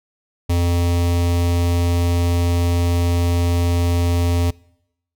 square tone with notch filter, 86.6 Hz, F2, 14 cents flat, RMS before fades -17 dBFS, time 0.49-4.51 s, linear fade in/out 10 ms, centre 1500 Hz, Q 1.7, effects noise-tail reverb RT60 0.8 s tail -24 dB re dry

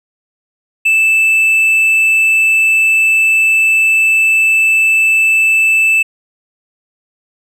triangle tone, 2637 Hz, E7, in tune, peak -6 dBFS, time 0.85-6.03 s, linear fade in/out 10 ms, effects none

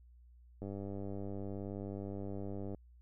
click train, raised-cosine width 2 ms, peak -30 dBFS, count 212, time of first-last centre 0.62-2.747 s, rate 99.2 Hz, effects added 60 Hz sine -57 dBFS peak until 3.01 s

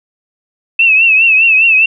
sine tone with vibrato, 2637 Hz, E7, in tune, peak -5 dBFS, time 0.79-1.86 s, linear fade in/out 5 ms, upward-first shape triangle, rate 4.9 Hz, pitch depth 89 cents each way, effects none

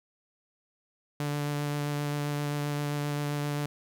sawtooth tone with vibrato, 146 Hz, D3, 10 cents flat, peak -25 dBFS, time 1.2-3.66 s, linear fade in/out 2 ms, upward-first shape sine, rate 7.6 Hz, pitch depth 11 cents each way, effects 11-bit

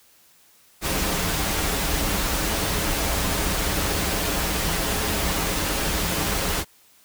pink noise with comb filter, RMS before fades -24 dBFS, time 0.81-6.65 s, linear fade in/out 50 ms, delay 8.2 ms, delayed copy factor -0.5, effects white hiss -56 dBFS RMS until 7.04 s

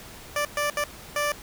15% pulse tone bursts at uneven times, 587.3 Hz, D5, in tune, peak -17 dBFS, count 4, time 0.36-0.45 / 0.57-0.7 / 0.77-0.84 / 1.16-1.32 s, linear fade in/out 2 ms, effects pink hiss -44 dBFS RMS until 1.42 s

